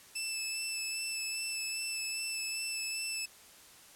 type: tone with vibrato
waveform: 15% pulse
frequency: 2637 Hz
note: E7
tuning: in tune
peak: -27 dBFS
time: 0.15-3.26 s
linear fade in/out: 10 ms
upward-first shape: sine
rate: 2.5 Hz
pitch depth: 16 cents each way
effects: white hiss -56 dBFS RMS until 3.95 s + low-pass 12000 Hz 12 dB/octave